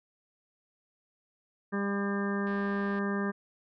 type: harmonic tone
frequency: 200 Hz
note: G3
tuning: 35 cents sharp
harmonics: 1 / 2 / 3 / 4 / 5 / 6 / 8 / 9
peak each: -30 / -35 / -43 / -47 / -43 / -40 / -39 / -43 dBFS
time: 1.72-3.32 s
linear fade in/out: 20 ms
type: click train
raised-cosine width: 0.3 ms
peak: -37 dBFS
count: 127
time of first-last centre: 2.47-2.989 s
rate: 243 Hz
effects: none